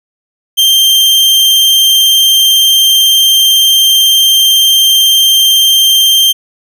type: tone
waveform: 40% pulse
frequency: 3159 Hz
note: G7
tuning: 13 cents sharp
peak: -4 dBFS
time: 0.57-6.33 s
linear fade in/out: 20 ms
effects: none